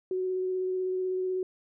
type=tone with vibrato; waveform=sine; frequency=371.1 Hz; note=F#4; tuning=5 cents sharp; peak=-27 dBFS; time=0.11-1.43 s; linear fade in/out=2 ms; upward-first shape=square; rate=16 Hz; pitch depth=9 cents each way; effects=none